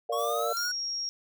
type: chord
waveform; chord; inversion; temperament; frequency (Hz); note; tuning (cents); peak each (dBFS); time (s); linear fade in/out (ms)
sine; Bb major; none; equal; 466.2 / 587.3 / 698.5; Bb4 / D5 / F5; 0 / 0 / 0; -32; 0.09-0.53; 5
type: linear sweep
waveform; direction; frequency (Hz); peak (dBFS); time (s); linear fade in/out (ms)
square; up; 1088 to 1480; -32; 0.12-0.72; 10
type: noise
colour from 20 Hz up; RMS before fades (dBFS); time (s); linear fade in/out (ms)
violet; -42; 0.16-0.7; 50
type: tone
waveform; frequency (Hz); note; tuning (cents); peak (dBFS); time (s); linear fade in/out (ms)
sine; 5588; F8; 0; -30; 0.57-1.09; 0
effects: none